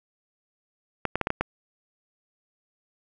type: clicks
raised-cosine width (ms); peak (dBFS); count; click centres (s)
0.5; -9; 6; 1.053 / 1.156 / 1.213 / 1.271 / 1.304 / 1.41
effects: none